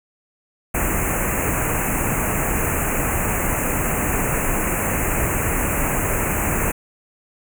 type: band-stop noise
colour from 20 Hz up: pink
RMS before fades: -21 dBFS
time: 0.74-6.72 s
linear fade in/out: 10 ms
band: 2700 to 6600 Hz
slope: 96 dB/octave
effects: none